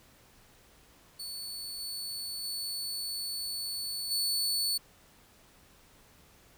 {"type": "tone with level steps", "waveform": "sawtooth", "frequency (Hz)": 4451, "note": "C#8", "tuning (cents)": 6, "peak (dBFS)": [-35, -33, -31, -25], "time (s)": [1.19, 4.78], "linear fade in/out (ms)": 10, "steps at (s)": [1.79, 2.43, 4.1], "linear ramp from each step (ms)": 20, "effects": ["pink hiss -60 dBFS RMS until 6.57 s"]}